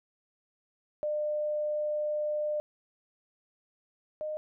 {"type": "tone pair in turn", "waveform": "sine", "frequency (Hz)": [601, 612.9], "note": ["D5", "D#5"], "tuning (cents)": [40, -26], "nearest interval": "unison", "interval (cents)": 34, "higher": "second", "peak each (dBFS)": [-28, -32], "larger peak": "first", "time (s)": [[1.03, 2.6], [4.21, 4.37]], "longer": "first", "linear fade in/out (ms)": 0, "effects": []}